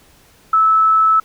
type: tone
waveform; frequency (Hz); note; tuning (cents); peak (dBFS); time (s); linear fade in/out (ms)
sine; 1306; E6; -17; -9; 0.53-1.2; 5
effects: pink hiss -50 dBFS RMS until 1.24 s

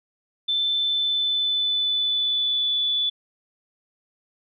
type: tone with pitch glide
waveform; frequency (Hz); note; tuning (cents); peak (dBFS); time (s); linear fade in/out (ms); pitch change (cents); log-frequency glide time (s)
sine; 3533 to 3464; A7 to A7; +6 to -28; -20; 0.48-3.1; 10; -34; 0.74-2.77
effects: none

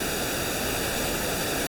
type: noise with comb filter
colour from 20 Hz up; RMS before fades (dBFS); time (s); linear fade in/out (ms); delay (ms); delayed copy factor
pink; -28; 0-1.67; 5; 0.95; -0.6
effects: AAC 64 kbps

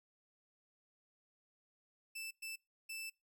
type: tone bursts at uneven times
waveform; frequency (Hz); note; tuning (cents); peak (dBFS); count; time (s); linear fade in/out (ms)
sawtooth; 2645; E7; +5; -40; 3; 2.15-2.31 / 2.42-2.56 / 2.89-3.1; 10
effects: noise-tail reverb RT60 0.2 s tail -22 dB re dry

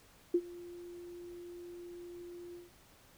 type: tone with ADSR envelope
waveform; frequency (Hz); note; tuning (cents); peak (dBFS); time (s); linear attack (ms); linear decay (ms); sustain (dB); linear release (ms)
sine; 349.2; F4; 0; -23; 0.34-2.71; 6; 58; -22; 160
effects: pink hiss -62 dBFS RMS until 3.17 s

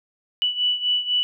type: beating tone pair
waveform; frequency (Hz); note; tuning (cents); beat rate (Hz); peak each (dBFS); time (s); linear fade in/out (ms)
sine; 2960 / 2964; F#7 / F#7; 0 / +2; 4; -21 / -25; 0.42-1.23; 0
effects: none

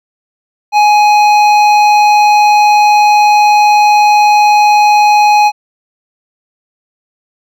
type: tone with hard clipping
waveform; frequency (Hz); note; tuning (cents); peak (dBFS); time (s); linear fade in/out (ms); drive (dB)
sine; 836; G#5; +11; -6; 0.72-5.52; 50; 11
effects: none

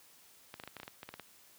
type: clicks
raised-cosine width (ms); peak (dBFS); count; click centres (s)
0.3; -28; 12; 0.541 / 0.599 / 0.637 / 0.676 / 0.767 / 0.8 / 0.832 / 0.879 / 1.031 / 1.09 / 1.14 / 1.197
effects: white hiss -61 dBFS RMS until 1.58 s + high-pass 80 Hz 12 dB/octave

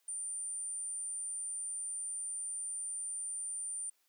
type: tone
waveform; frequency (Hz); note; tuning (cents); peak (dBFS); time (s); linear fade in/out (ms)
sine; 9090; C#9; +42; -37; 0.08-3.9; 5
effects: white hiss -75 dBFS RMS until 4.08 s + high-pass 400 Hz 12 dB/octave

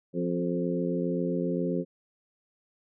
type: harmonic tone with a mistuned harmonic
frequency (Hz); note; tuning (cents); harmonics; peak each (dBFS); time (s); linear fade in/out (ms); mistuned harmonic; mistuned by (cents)
87.5; F2; +4; 2 / 3 / 4 / 5 / 6; -30 / -32 / -33 / -34 / -35; 0.13-1.85; 50; 4; +27
effects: none

